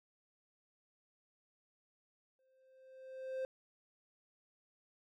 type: tone with exponential growth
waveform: triangle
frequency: 523.3 Hz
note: C5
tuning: in tune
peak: -33 dBFS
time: 2.39-3.45 s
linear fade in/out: 1 ms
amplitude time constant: 230 ms
effects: none